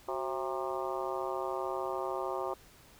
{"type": "harmonic tone with a mistuned harmonic", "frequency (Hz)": 133.4, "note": "C3", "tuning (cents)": 34, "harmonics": [3, 4, 5, 6, 7, 8, 9], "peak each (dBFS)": [-38, -39, -40, -41, -41, -42, -43], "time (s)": [0.08, 2.54], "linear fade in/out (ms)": 5, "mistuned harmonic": 3, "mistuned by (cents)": -110, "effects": ["pink hiss -58 dBFS RMS until 2.99 s"]}